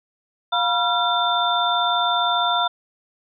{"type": "tone cluster", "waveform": "sine", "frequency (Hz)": [706, 971, 1370, 3567], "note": ["F5", "B5", "F6", "A7"], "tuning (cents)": [19, -30, -34, 23], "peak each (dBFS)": -23, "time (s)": [0.52, 2.68], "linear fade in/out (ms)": 10, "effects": []}